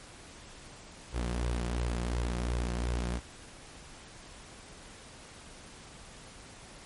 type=tone with flanger; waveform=sawtooth; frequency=59.7 Hz; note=A#1; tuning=42 cents sharp; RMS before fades=-32 dBFS; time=1.12-3.21 s; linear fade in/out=50 ms; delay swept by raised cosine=1.9 to 5.7 ms; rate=2.8 Hz; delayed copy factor=+0.5; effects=pink hiss -50 dBFS RMS until 6.85 s + MP3 48 kbps